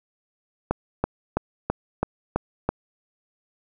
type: click train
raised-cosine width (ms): 1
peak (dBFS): -7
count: 7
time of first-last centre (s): 0.71-2.69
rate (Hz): 3.03
effects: none